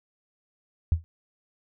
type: tone with exponential decay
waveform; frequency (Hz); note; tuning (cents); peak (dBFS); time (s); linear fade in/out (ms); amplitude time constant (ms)
sine; 82.41; E2; 0; -14; 0.92-1.04; 0; 25
effects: none